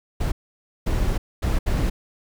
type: noise bursts at uneven times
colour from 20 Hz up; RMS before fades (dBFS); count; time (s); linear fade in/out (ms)
brown; -21; 4; 0.2-0.32 / 0.86-1.18 / 1.42-1.59 / 1.66-1.9; 10
effects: none